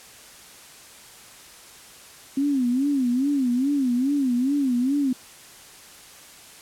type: tone with vibrato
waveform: sine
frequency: 263.9 Hz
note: C4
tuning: 15 cents sharp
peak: -19 dBFS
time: 2.37-5.13 s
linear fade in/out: 5 ms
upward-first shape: sine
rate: 2.4 Hz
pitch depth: 160 cents each way
effects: white hiss -46 dBFS RMS until 6.61 s + low-pass 11000 Hz 12 dB/octave